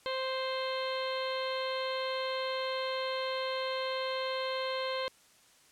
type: harmonic tone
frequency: 523.3 Hz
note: C5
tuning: in tune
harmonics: 1 / 2 / 3 / 4 / 5 / 6 / 7 / 8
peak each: -34 / -38 / -44 / -43 / -47 / -43 / -47 / -43 dBFS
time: 0.06-5.08 s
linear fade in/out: 0 ms
effects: white hiss -62 dBFS RMS until 5.71 s + low-pass 10000 Hz 12 dB/octave